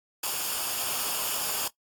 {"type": "noise with comb filter", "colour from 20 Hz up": "white", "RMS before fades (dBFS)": -30, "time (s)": [0.23, 1.68], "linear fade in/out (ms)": 5, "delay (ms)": 0.5, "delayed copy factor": -0.6, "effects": ["noise-tail reverb RT60 0.1 s tail -18 dB re dry", "AAC 64 kbps"]}